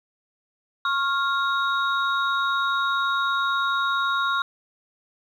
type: tone cluster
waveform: sine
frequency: 1093 / 1396 / 3776 Hz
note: C#6 / F6 / A#7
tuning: -25 / -1 / +22 cents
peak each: -24 / -23 / -29 dBFS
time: 0.85-4.42 s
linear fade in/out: 2 ms
effects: tanh soft clip ceiling -12 dBFS + 9-bit